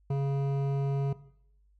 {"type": "tone with hard clipping", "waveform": "sine", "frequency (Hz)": 138.59, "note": "C#3", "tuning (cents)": 0, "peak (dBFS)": -28, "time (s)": [0.1, 1.13], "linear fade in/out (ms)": 5, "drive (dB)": 12, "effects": ["noise-tail reverb RT60 0.7 s tail -17 dB re dry", "added 50 Hz sine -61 dBFS peak until 1.79 s"]}